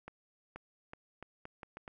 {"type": "accelerating click train", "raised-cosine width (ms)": 0.5, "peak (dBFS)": -30, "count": 8, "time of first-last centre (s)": [0.08, 1.879], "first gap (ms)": 480, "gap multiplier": 0.78, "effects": []}